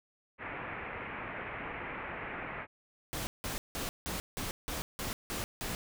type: low-pass noise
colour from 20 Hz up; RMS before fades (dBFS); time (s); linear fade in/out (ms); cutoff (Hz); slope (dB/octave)
white; -41; 0.38-2.67; 50; 2400; 48
type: noise bursts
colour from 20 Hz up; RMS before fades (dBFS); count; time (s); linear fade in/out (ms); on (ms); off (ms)
pink; -37; 9; 3.13-5.75; 0; 140; 170
effects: none